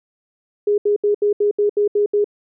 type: tone bursts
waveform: sine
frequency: 412.9 Hz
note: G#4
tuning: 10 cents flat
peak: -13 dBFS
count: 9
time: 0.67-2.244 s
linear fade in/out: 5 ms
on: 110 ms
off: 73 ms
effects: none